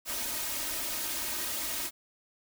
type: noise with comb filter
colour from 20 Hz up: white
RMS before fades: -34 dBFS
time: 0.05-1.91 s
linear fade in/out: 50 ms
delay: 3.2 ms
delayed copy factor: +0.7
effects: none